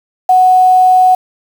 sine tone with quantisation, 740 Hz, F#5, in tune, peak -4 dBFS, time 0.29-1.15 s, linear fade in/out 5 ms, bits 5, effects none

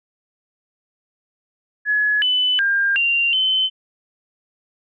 sine tone with pitch steps, 1694 / 3000 / 1602 / 2773 / 3060 Hz, G#6 / F#7 / G6 / F7 / G7, +34 / +23 / +37 / -13 / -42 cents, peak -15 dBFS, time 1.85-3.7 s, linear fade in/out 50 ms, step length 370 ms, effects none

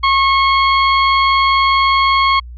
sawtooth tone, 1089 Hz, C#6, 31 cents flat, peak -6 dBFS, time 0.03-2.4 s, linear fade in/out 10 ms, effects added 60 Hz sine -29 dBFS peak until 2.57 s + resampled to 11025 Hz

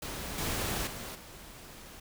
pink noise with level steps, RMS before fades -39 / -33 / -41 / -49 dBFS, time 0.02-2 s, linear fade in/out 5 ms, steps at 0.38 / 0.87 / 1.15 s, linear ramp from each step 2 ms, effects none

